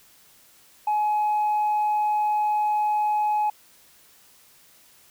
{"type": "tone", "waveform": "sine", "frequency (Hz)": 844, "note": "G#5", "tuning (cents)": 28, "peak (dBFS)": -18, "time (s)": [0.87, 3.5], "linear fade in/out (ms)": 5, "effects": ["tanh soft clip ceiling -18 dBFS", "white hiss -55 dBFS RMS until 5.1 s"]}